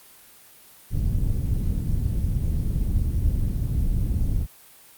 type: low-pass noise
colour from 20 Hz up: pink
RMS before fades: -23 dBFS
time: 0.9-4.47 s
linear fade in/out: 50 ms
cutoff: 130 Hz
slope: 12 dB/octave
effects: white hiss -50 dBFS RMS until 4.97 s + Opus 32 kbps